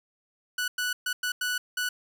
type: tone bursts at uneven times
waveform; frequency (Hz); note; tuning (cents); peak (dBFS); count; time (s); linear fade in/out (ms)
sawtooth; 1480; F#6; 0; -23; 6; 0.58-0.68 / 0.78-0.93 / 1.06-1.13 / 1.23-1.32 / 1.41-1.58 / 1.77-1.89; 5
effects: none